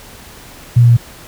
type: tone with pitch steps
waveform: sine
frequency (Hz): 120 / 119.17 / 118.35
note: B2 / A#2 / A#2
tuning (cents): -49 / +39 / +27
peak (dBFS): -4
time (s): 0.76-0.97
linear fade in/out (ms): 10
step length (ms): 70
effects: pink hiss -37 dBFS RMS until 1.27 s